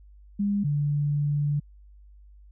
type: tone pair in turn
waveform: sine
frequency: 202.5 / 145.73 Hz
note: G#3 / D3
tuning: -43 / -13 cents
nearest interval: tritone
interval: 570 cents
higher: first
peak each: -22 dBFS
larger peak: neither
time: 0.39-0.64 / 0.64-1.6 s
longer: second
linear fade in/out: 10 ms
effects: added 50 Hz sine -48 dBFS peak until 2.51 s